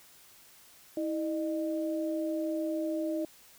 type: tone pair together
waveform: sine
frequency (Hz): 323.1 / 610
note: E4 / D#5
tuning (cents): -35 / -34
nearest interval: major seventh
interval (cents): 1101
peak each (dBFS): -31 / -34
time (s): 0.97-3.25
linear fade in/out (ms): 2
effects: white hiss -57 dBFS RMS until 3.58 s